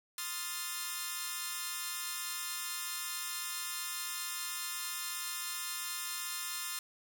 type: chord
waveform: 5% pulse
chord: F dominant seventh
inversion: second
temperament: equal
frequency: 1046.5 / 1244.5 / 1396.9 / 1760 Hz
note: C6 / Eb6 / F6 / A6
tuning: 0 / 0 / 0 / 0 cents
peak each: -31 dBFS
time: 0.18-6.79 s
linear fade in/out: 2 ms
effects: none